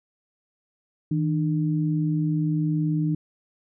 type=tone pair together; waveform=sine; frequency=158.92 / 300 Hz; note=D#3 / D4; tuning=+37 / +37 cents; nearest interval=major seventh; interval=1100 cents; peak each=-22 / -26 dBFS; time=1.11-3.15 s; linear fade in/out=5 ms; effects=none